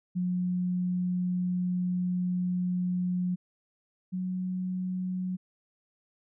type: tone pair in turn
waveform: sine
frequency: 180.2 / 183.88 Hz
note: F#3 / F#3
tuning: -45 / -10 cents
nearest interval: unison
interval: 35 cents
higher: second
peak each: -26 / -29 dBFS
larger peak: first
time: 0.15-3.36 / 4.12-5.37 s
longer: first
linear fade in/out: 20 ms
effects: none